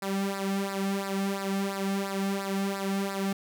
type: tone with flanger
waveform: sawtooth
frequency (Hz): 196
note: G3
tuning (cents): 0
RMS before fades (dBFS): -30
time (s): 0.02-3.33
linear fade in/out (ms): 5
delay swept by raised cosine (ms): 0.31 to 2.11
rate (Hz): 2.9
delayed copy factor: -0.75
effects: none